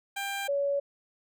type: tone pair in turn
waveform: 15% pulse / sine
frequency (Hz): 794 / 563.6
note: G5 / C#5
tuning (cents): +22 / +29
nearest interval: tritone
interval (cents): 593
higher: first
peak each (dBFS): -25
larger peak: neither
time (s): 0.16-0.48 / 0.48-0.8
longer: neither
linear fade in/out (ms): 10
effects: none